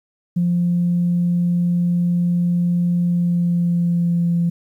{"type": "tone with pitch glide", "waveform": "sine", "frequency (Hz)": [174.61, 171.02], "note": ["F3", "F3"], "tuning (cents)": [0, -36], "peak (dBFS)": -14, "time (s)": [0.36, 4.5], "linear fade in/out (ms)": 10, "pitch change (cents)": -36, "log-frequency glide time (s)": [3.02, 4.37], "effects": ["tanh soft clip ceiling -10 dBFS", "9-bit"]}